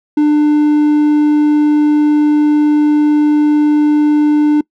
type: tone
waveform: triangle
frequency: 298.5 Hz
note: D4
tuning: 28 cents sharp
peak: -5 dBFS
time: 0.17-4.61 s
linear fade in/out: 5 ms
effects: noise-tail reverb RT60 0.1 s tail -24 dB re dry